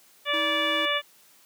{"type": "harmonic tone", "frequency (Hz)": 581, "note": "D5", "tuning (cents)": -19, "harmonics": [1, 2, 3, 4, 5, 6], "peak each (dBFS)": [-30, -30, -30, -30, -30, -30], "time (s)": [0.25, 1.02], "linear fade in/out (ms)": 50}
{"type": "tone", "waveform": "square", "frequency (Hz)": 319.2, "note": "D#4", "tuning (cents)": 44, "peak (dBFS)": -34, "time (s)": [0.33, 0.86], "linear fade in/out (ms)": 10}
{"effects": ["white hiss -57 dBFS RMS until 1.45 s", "high-pass 150 Hz 12 dB/octave"]}